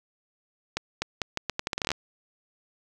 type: accelerating click train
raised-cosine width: 0.2 ms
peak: -10 dBFS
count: 15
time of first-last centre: 0.77-1.917 s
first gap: 250 ms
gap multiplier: 0.79
effects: none